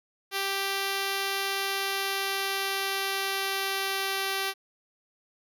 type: tone with pitch glide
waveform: 5% pulse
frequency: 392 to 388.8 Hz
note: G4 to G4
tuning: 0 to -14 cents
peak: -16 dBFS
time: 0.31-4.54 s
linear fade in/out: 50 ms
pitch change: -14 cents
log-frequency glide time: 1.46-4.28 s
effects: none